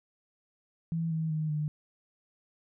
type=tone with pitch steps; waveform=sine; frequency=164.81 / 160.12 / 155.56 / 151.13 Hz; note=E3 / D#3 / D#3 / D3; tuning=0 / +50 / 0 / +50 cents; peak=-28 dBFS; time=0.92-1.68 s; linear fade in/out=0 ms; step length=190 ms; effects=none